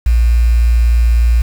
sine tone with quantisation, 58.27 Hz, A#1, in tune, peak -7 dBFS, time 0.06-1.42 s, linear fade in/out 5 ms, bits 5, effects none

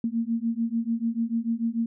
sine beating tone pair, 226.8 / 233.6 Hz, A#3 / A#3, -47 / +4 cents, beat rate 6.8 Hz, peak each -27 dBFS, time 0.04-1.86 s, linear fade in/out 2 ms, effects none

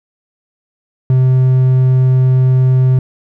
triangle tone, 129.2 Hz, C3, 21 cents flat, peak -5 dBFS, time 1.1-2.99 s, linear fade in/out 2 ms, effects none

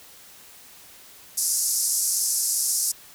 white band-pass noise, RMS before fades -24 dBFS, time 1.37-2.92 s, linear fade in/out 10 ms, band 5100 to 12000 Hz, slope 48 dB/octave, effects white hiss -48 dBFS RMS until 3.14 s

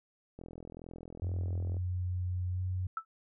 click train, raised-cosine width 2 ms, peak -33 dBFS, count 59, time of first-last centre 0.39-1.768 s, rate 42.1 Hz
sine tone with pitch glide, 90.5 to 92.08 Hz, F#2 to F#2, -38 to -8 cents, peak -31 dBFS, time 1.22-2.87 s, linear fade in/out 5 ms, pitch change +30 cents, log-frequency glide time 2.53-2.6 s
sine tone with exponential decay, 1318.5 Hz, E6, in tune, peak -28 dBFS, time 2.97-3.05 s, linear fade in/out 2 ms, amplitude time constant 16 ms
effects none

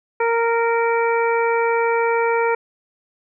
harmonic tone, 463.2 Hz, A#4, 11 cents flat, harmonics 1 / 2 / 3 / 4 / 5, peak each -18 / -21 / -26 / -30 / -27 dBFS, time 0.2-2.55 s, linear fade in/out 5 ms, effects none

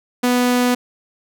sawtooth tone, 246.9 Hz, B3, in tune, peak -10 dBFS, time 0.23-0.75 s, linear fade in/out 10 ms, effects none

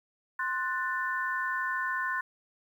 sine chord, F# diminished, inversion second, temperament equal with one note detuned, 1046.5 / 1480 / 1774.3 Hz, C6 / F#6 / A6, 0 / 0 / +14 cents, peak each -33 dBFS, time 0.39-2.21 s, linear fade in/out 5 ms, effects 10-bit

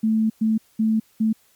sine tone bursts at uneven times, 220 Hz, A3, in tune, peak -16 dBFS, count 4, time 0.03-0.3 / 0.41-0.58 / 0.79-1 / 1.2-1.33 s, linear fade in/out 10 ms, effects white hiss -59 dBFS RMS until 1.55 s + MP3 96 kbps

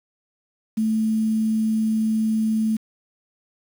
sine tone with quantisation, 219.6 Hz, A3, 3 cents flat, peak -18 dBFS, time 0.77-2.77 s, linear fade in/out 10 ms, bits 7, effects none

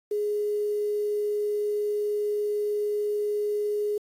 sine tone with quantisation, 416.6 Hz, G#4, 5 cents sharp, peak -24 dBFS, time 0.11-3.98 s, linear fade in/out 5 ms, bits 8, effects AAC 48 kbps

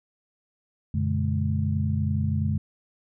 sine tone cluster, 91.9 / 120.9 / 143.9 / 211.4 Hz, F#2 / B2 / D3 / G#3, -11 / -36 / -35 / +31 cents, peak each -25 / -32 / -28 / -29 dBFS, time 0.94-2.58 s, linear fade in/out 5 ms, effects none

